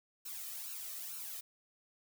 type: noise with flanger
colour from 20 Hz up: blue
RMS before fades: -44 dBFS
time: 0.25-1.41 s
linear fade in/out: 10 ms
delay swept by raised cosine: 0.73 to 1.66 ms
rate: 2.2 Hz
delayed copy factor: +0.75
effects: none